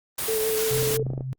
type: noise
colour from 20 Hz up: white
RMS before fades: -28 dBFS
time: 0.18-0.97 s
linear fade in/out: 5 ms
type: tone with vibrato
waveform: sine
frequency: 439.7 Hz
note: A4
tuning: 1 cent flat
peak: -23 dBFS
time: 0.28-1.03 s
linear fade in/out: 5 ms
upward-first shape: triangle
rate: 6.1 Hz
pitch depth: 24 cents each way
type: tone with tremolo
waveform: sine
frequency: 130.81 Hz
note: C3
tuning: in tune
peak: -25 dBFS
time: 0.71-1.33 s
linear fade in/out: 0 ms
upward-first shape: triangle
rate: 3.5 Hz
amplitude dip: 55%
type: clicks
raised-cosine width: 2 ms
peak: -20 dBFS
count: 11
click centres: 0.777 / 0.829 / 0.874 / 0.907 / 0.939 / 0.996 / 1.066 / 1.103 / 1.135 / 1.178 / 1.208 s
effects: Opus 24 kbps